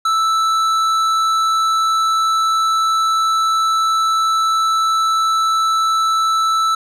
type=tone with tanh clipping; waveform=sine; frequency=1318.5 Hz; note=E6; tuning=in tune; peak=-15 dBFS; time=0.05-6.75 s; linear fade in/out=5 ms; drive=12 dB; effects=none